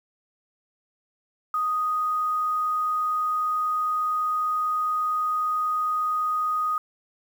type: tone with quantisation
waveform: sine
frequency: 1244.5 Hz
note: D#6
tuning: in tune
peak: -22 dBFS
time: 1.54-6.78 s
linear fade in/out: 2 ms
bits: 8
effects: none